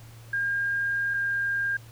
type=tone pair in turn; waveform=sine; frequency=1612 / 1606.4 Hz; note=G6 / G6; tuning=+48 / +42 cents; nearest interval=unison; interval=6 cents; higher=first; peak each=-24 dBFS; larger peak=neither; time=0.33-1.14 / 1.14-1.77 s; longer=first; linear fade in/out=5 ms; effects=added 114 Hz sine -45 dBFS peak until 1.91 s + pink hiss -53 dBFS RMS until 1.91 s